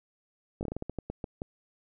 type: slowing click train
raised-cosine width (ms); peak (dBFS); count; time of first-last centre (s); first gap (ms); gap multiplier
2; -21; 12; 0.61-1.419; 19; 1.25
effects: none